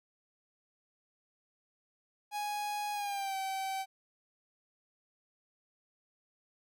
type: tone with pitch glide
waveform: 45% pulse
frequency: 830.6 to 770.5 Hz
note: G#5 to G5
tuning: 0 to -30 cents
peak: -34 dBFS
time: 2.31-3.86 s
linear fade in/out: 50 ms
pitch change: -130 cents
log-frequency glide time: 2.93-3.36 s
effects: none